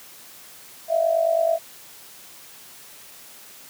sine tone with amplitude modulation, 659.3 Hz, E5, in tune, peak -14 dBFS, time 0.88-1.59 s, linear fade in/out 50 ms, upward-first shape sine, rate 49.2 Hz, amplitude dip 75%, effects white hiss -45 dBFS RMS until 3.69 s + high-pass 100 Hz 12 dB/octave

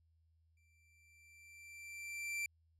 45% pulse tone with exponential growth, 2349 Hz, D7, in tune, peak -36 dBFS, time 0.57-2.46 s, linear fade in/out 2 ms, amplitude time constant 410 ms, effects added 81 Hz sine -70 dBFS peak until 2.79 s + low-pass 12000 Hz 12 dB/octave

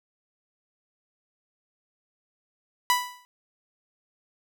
sawtooth tone with exponential decay, 987.8 Hz, B5, in tune, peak -13 dBFS, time 2.9-3.25 s, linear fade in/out 0 ms, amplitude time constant 74 ms, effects none

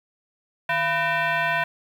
sine tone with frequency modulation, 155.56 Hz, D#3, in tune, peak -20 dBFS, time 0.69-1.64 s, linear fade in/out 5 ms, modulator 838 Hz, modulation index 2.7, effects 8-bit

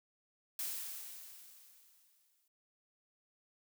blue noise with exponential decay, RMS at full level -38 dBFS, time 0.59-2.48 s, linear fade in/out 2 ms, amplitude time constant 410 ms, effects none

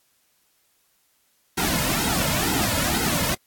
pink noise with flanger, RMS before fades -23 dBFS, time 1.57-3.35 s, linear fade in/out 10 ms, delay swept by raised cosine 1.7 to 2.62 ms, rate 2.1 Hz, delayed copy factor -1, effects white hiss -65 dBFS RMS until 3.46 s + AAC 64 kbps

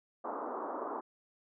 white band-pass noise, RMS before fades -39 dBFS, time 0.24-1.01 s, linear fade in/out 10 ms, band 250 to 1200 Hz, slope 48 dB/octave, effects none

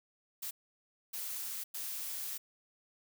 blue noise bursts at uneven times, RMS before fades -40 dBFS, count 3, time 0.42-0.51 / 1.13-1.64 / 1.74-2.38 s, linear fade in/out 10 ms, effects none

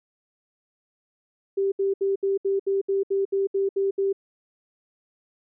sine tone bursts, 392 Hz, G4, in tune, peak -20 dBFS, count 12, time 1.57-4.129 s, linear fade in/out 10 ms, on 150 ms, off 69 ms, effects none

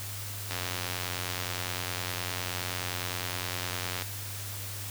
click train, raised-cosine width 0.2 ms, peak -15 dBFS, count 316, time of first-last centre 0.51-4.022 s, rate 89.7 Hz, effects added 100 Hz sine -39 dBFS peak until 4.9 s + white hiss -40 dBFS RMS until 4.9 s

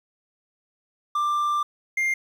triangle tone pair in turn, 1184 / 2110 Hz, D6 / C7, +14 / +14 cents, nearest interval minor seventh, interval 1000 cents, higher second, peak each -19 dBFS, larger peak neither, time 1.15-1.63 / 1.97-2.14 s, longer first, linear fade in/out 5 ms, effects 9-bit

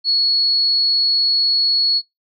sine tone, 4364 Hz, C#8, 28 cents flat, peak -13 dBFS, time 0.04-2.02 s, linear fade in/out 50 ms, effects noise-tail reverb RT60 0.2 s tail -26 dB re dry

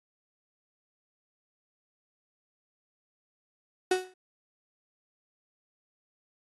35% pulse tone with exponential decay, 370 Hz, F#4, in tune, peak -18 dBFS, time 3.91-4.14 s, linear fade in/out 5 ms, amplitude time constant 48 ms, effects AAC 32 kbps

